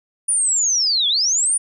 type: linear two-way sweep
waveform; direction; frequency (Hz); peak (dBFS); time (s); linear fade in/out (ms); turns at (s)
sine; down then up; 9620 to 3280 to 9620; -15; 0.28-1.58; 10; 1.08
effects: none